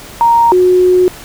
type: tone pair in turn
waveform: sine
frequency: 932.3 / 364.5 Hz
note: A#5 / F#4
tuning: 0 / -26 cents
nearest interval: octave + major third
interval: 1626 cents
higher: first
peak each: -5 dBFS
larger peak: neither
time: 0.21-0.52 / 0.52-1.08 s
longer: second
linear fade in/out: 0 ms
effects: pink hiss -32 dBFS RMS until 1.24 s